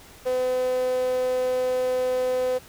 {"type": "tone with high-pass filter", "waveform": "sawtooth", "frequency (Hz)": 253.9, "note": "B3", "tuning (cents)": 48, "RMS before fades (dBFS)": -24, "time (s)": [0.25, 2.59], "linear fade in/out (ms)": 20, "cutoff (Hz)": 520, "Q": 8.4, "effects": ["pink hiss -48 dBFS RMS until 2.68 s"]}